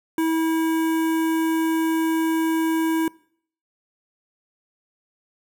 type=tone with notch filter; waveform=square; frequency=323.6 Hz; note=E4; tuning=32 cents flat; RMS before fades=-21 dBFS; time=0.18-3.08 s; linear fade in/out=2 ms; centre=4500 Hz; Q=0.75; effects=noise-tail reverb RT60 0.6 s tail -24 dB re dry